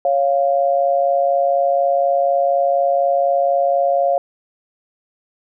sine tone pair together, 554.4 / 698.5 Hz, C#5 / F5, 0 / 0 cents, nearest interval major third, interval 400 cents, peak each -16 dBFS, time 0.05-4.18 s, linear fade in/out 2 ms, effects none

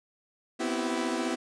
sawtooth chord, C major seventh, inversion third, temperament equal with one note detuned, 246.9 / 261.6 / 329.6 / 383.9 Hz, B3 / C4 / E4 / G4, 0 / 0 / 0 / -36 cents, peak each -29 / -32 / -28 / -32 dBFS, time 0.59-1.36 s, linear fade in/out 20 ms, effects resampled to 22050 Hz

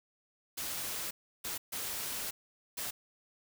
white noise bursts at uneven times, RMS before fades -38 dBFS, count 4, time 0.57-1.11 / 1.44-1.58 / 1.72-2.31 / 2.77-2.91 s, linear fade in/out 10 ms, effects none

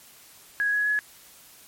sine tone with pitch steps, 1661.2 / 1676.6 / 1692.2 Hz, G#6 / G#6 / G#6, 0 / +16 / +32 cents, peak -21 dBFS, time 0.6-0.99 s, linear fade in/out 0 ms, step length 130 ms, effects white hiss -51 dBFS RMS until 1.67 s + MP3 64 kbps

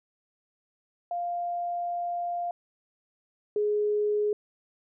sine tone pair in turn, 698.5 / 418.1 Hz, F5 / G#4, 0 / +12 cents, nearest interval major sixth, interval 888 cents, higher first, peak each -28 / -23 dBFS, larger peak second, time 1.11-2.51 / 3.56-4.33 s, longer first, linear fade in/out 2 ms, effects none

